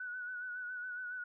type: tone with vibrato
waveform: sine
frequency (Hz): 1480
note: F#6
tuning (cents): 0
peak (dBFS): -39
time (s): 0-1.24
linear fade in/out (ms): 5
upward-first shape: sine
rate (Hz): 7.2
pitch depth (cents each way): 39
effects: none